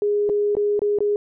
sine tone with dropouts, 412.8 Hz, G#4, 10 cents flat, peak -17 dBFS, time 0.02-1.16 s, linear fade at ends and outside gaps 1 ms, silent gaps 0.292-0.297 / 0.552-0.568 / 0.793-0.818 / 0.987-1.005 s, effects none

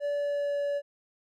triangle tone with pitch glide, 577 to 572 Hz, D5 to D5, -31 to -46 cents, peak -25 dBFS, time 0-0.82 s, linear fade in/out 50 ms, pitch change -15 cents, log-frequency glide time 0.14-0.59 s, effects none

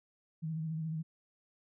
sine tone with vibrato, 159.4 Hz, D#3, 42 cents sharp, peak -34 dBFS, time 0.42-1.03 s, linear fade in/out 20 ms, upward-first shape sine, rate 14 Hz, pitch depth 43 cents each way, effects none

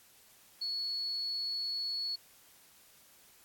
sine tone, 4388 Hz, C#8, 18 cents flat, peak -33 dBFS, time 0.61-2.16 s, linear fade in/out 10 ms, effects white hiss -61 dBFS RMS until 3.44 s + AAC 64 kbps

